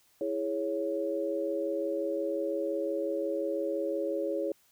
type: chord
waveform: sine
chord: C# minor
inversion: first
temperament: equal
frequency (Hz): 329.6 / 415.3 / 554.4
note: E4 / G#4 / C#5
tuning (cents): 0 / 0 / 0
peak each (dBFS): -34 / -34 / -32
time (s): 0.21-4.52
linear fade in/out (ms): 2
effects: white hiss -66 dBFS RMS until 4.71 s